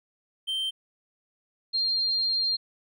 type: tone pair in turn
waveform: triangle / sine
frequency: 3130 / 4197 Hz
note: G7 / C8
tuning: -3 / +5 cents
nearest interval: perfect fourth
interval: 508 cents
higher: second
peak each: -25 / -23 dBFS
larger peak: second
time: 0.47-0.71 / 1.73-2.57 s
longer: second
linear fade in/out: 20 ms
effects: none